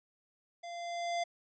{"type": "tone with level ramp", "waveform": "square", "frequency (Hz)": 690, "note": "F5", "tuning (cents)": -21, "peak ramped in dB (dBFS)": [-43, -31], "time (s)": [0.63, 1.24], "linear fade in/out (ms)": 10, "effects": ["resampled to 16000 Hz"]}